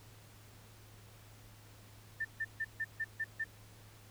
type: tone bursts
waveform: sine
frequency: 1787 Hz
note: A6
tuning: 26 cents sharp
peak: -33 dBFS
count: 7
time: 2.2-3.443 s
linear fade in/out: 10 ms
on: 49 ms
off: 150 ms
effects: added 106 Hz sine -57 dBFS peak until 4.1 s + pink hiss -60 dBFS RMS until 4.1 s